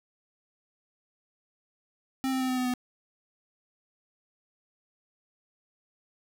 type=tone with pitch steps; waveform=square; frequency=264.3 / 261.3 / 258.3 / 255.3 / 252.4 / 249.5 Hz; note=C4 / C4 / C4 / C4 / B3 / B3; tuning=+18 / -2 / -22 / -42 / +38 / +18 cents; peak=-27 dBFS; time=2.24-2.738 s; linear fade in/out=0 ms; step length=83 ms; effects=none